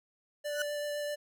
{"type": "tone with vibrato", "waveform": "square", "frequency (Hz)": 587.3, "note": "D5", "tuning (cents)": 0, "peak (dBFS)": -34, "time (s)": [0.44, 1.16], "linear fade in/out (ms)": 20, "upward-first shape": "triangle", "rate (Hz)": 7.8, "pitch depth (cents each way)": 11}
{"type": "tone with exponential growth", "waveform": "35% pulse", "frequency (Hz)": 1480, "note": "F#6", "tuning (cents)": 0, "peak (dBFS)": -27, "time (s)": [0.45, 0.62], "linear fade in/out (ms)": 2, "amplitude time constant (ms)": 36}
{"effects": []}